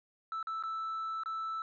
sine tone with dropouts, 1318.5 Hz, E6, in tune, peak -32 dBFS, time 0.32-1.62 s, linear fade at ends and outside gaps 1 ms, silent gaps 0.428-0.471 / 0.626-0.636 / 1.235-1.259 s, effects tanh soft clip ceiling -33 dBFS

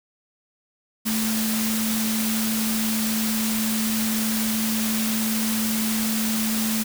sine tone in noise, 220 Hz, A3, in tune, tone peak -23 dBFS, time 1.05-6.84 s, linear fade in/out 20 ms, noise white, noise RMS -27 dBFS, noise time 1.05-6.84 s, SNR +1 dB, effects none

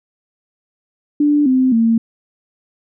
sine tone with pitch steps, 293.7 / 258.7 / 227.8 Hz, D4 / C4 / A#3, 0 / -19 / -40 cents, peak -10 dBFS, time 1.2-1.98 s, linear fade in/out 5 ms, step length 260 ms, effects none

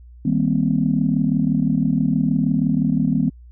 sine chord, C minor seventh, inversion first, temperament just, 156.98 / 196.22 / 235.5 / 261.6 Hz, Eb3 / G3 / Bb3 / C4, +16 / +2 / +18 / 0 cents, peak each -21 dBFS, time 0.25-3.3 s, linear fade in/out 5 ms, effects tanh soft clip ceiling -5 dBFS + added 60 Hz sine -40 dBFS peak until 3.51 s

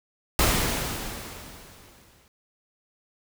pink noise with exponential decay, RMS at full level -20 dBFS, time 0.39-2.28 s, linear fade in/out 1 ms, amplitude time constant 410 ms, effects none

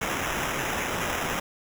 white noise with sample-and-hold, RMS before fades -29 dBFS, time 0.01-1.4 s, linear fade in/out 5 ms, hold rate 4410 Hz, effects none

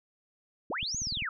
sine linear two-way sweep, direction up then down, 163.1 to 6870 to 1211 Hz, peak -31 dBFS, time 0.7-1.29 s, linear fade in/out 2 ms, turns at 0.98 s
clicks, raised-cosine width 5 ms, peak -29 dBFS, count 7, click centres 0.829 / 0.946 / 1.019 / 1.071 / 1.124 / 1.172 / 1.223 s
effects none

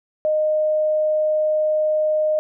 sine tone, 616 Hz, D#5, 17 cents flat, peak -16 dBFS, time 0.25-2.39 s, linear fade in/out 0 ms, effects none

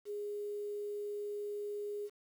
sine tone with quantisation, 413.1 Hz, G#4, 9 cents flat, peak -37 dBFS, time 0.05-2.1 s, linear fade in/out 50 ms, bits 10, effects none

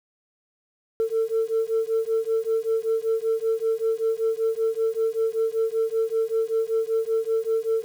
sine beating tone pair, 446 / 451.2 Hz, A4 / A4, +23 / +44 cents, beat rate 5.2 Hz, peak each -23 dBFS, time 1-7.84 s, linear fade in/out 0 ms, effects tanh soft clip ceiling -16 dBFS + 8-bit

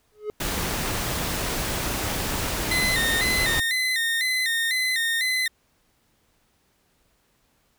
triangle tone with exponential growth, 422.6 Hz, G#4, 30 cents sharp, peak -21 dBFS, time 0.12-0.3 s, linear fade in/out 0 ms, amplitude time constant 37 ms
pink noise, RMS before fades -27 dBFS, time 0.4-3.6 s, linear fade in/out 5 ms
30% pulse tone with vibrato, 1931 Hz, B6, 39 cents flat, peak -19 dBFS, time 2.71-5.48 s, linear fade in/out 5 ms, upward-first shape square, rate 2 Hz, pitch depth 86 cents each way
effects pink hiss -66 dBFS RMS until 7.78 s

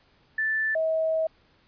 sine tone pair in turn, 1760 / 640.9 Hz, A6 / E5, 0 / -49 cents, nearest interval octave + perfect fourth, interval 1749 cents, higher first, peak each -23 / -22 dBFS, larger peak second, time 0.38-0.75 / 0.75-1.27 s, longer second, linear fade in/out 5 ms, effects pink hiss -62 dBFS RMS until 1.67 s + resampled to 11025 Hz

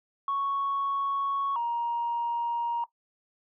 sine tone pair in turn, 1108.7 / 941.4 Hz, C#6 / A#5, 0 / +17 cents, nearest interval minor third, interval 283 cents, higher first, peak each -25 dBFS, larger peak neither, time 0.28-1.56 / 1.56-2.84 s, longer neither, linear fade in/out 2 ms, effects noise-tail reverb RT60 0.1 s tail -17 dB re dry + tanh soft clip ceiling -22 dBFS

